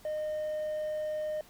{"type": "tone with hard clipping", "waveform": "sine", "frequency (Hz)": 613, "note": "D#5", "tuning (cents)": -26, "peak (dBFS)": -32, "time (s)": [0.05, 1.41], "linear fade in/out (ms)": 2, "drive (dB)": 2, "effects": ["pink hiss -57 dBFS RMS until 1.49 s"]}